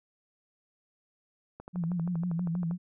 click train, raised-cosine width 1 ms, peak -29 dBFS, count 15, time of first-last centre 1.6-2.711 s, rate 12.6 Hz
sine tone with vibrato, 172 Hz, F3, 26 cents flat, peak -28 dBFS, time 1.73-2.78 s, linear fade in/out 50 ms, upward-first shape sine, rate 6.1 Hz, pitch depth 81 cents each way
effects none

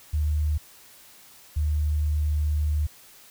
sine tone pair in turn, 75.6 / 75.34 Hz, D#2 / D2, -49 / +45 cents, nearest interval unison, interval 6 cents, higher first, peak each -21 dBFS, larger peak neither, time 0.13-0.58 / 1.56-2.87 s, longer second, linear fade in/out 10 ms, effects white hiss -51 dBFS RMS until 3.3 s

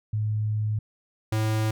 sine / square tone pair in turn, 107.1 / 109.22 Hz, A2 / A2, -46 / -12 cents, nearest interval unison, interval 34 cents, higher second, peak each -23 dBFS, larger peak neither, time 0.13-0.79 / 1.32-1.71 s, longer first, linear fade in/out 5 ms, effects none

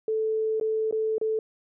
sine tone with dropouts, 438.6 Hz, A4, 6 cents flat, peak -23 dBFS, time 0.08-1.39 s, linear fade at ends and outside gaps 2 ms, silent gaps 0.599-0.611 / 0.911-0.925 / 1.182-1.213 s, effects none

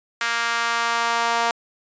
sawtooth tone with high-pass filter sweep, 233.1 Hz, A#3, in tune, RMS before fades -22 dBFS, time 0.21-1.51 s, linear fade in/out 2 ms, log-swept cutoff 1500 to 830 Hz, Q 1.9, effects resampled to 16000 Hz

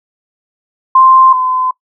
sine tone pair in turn, 1046.5 / 1023.2 Hz, C6 / C6, 0 / -39 cents, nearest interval unison, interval 39 cents, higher first, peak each -3 / -11 dBFS, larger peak first, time 0.95-1.33 / 1.33-1.71 s, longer neither, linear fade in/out 5 ms, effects noise-tail reverb RT60 0.1 s tail -21 dB re dry

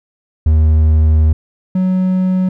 triangle tone pair in turn, 78 / 185.52 Hz, D#2 / F#3, +5 / +5 cents, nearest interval octave + minor third, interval 1500 cents, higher second, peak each -5 / -9 dBFS, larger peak first, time 0.46-1.33 / 1.75-2.49 s, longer first, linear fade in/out 5 ms, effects none

